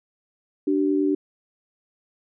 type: tone pair together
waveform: sine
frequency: 293.7 / 382.7 Hz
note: D4 / G4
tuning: 0 / -42 cents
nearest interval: perfect fourth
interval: 458 cents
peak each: -20 / -23 dBFS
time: 0.67-1.15 s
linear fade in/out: 5 ms
effects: none